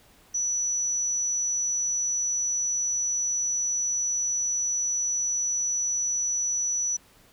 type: tone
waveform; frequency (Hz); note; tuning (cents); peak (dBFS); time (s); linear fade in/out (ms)
sine; 5920; F#8; 0; -24; 0.34-6.97; 10
effects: pink hiss -57 dBFS RMS until 7.32 s